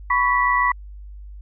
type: tone cluster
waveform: sine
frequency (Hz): 993 / 1120 / 1960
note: B5 / C#6 / B6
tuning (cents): +9 / +18 / -14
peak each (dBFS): -20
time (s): 0.1-0.72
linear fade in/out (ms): 5
effects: added 50 Hz sine -35 dBFS peak until 1.41 s